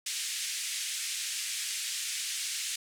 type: band-pass noise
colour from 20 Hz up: white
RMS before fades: -35 dBFS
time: 0.06-2.76 s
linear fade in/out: 5 ms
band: 2000 to 9200 Hz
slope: 24 dB/octave
effects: none